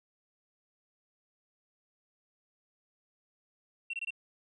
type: tone bursts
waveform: sine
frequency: 2723 Hz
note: F7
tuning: 44 cents flat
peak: -32 dBFS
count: 4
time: 3.9-4.106 s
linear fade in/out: 5 ms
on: 35 ms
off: 22 ms
effects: tanh soft clip ceiling -30 dBFS